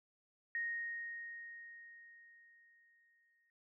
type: tone with exponential decay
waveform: sine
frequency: 1864.7 Hz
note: A#6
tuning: in tune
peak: -35 dBFS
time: 0.55-3.5 s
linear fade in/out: 1 ms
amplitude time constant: 640 ms
effects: none